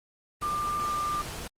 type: tone in noise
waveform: sine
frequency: 1193 Hz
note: D6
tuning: 27 cents sharp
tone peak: -27 dBFS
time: 0.42-1.22 s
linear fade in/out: 10 ms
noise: pink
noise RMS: -38 dBFS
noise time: 0.41-1.48 s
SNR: +8 dB
effects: low-pass 12000 Hz 12 dB/octave + Opus 24 kbps